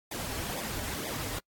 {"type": "noise with flanger", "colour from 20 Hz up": "pink", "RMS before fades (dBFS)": -36, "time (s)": [0.11, 1.39], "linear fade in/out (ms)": 5, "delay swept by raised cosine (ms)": [0.69, 5.79], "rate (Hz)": 2.1, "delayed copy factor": -0.95, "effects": ["noise-tail reverb RT60 0.1 s tail -25 dB re dry", "AAC 64 kbps"]}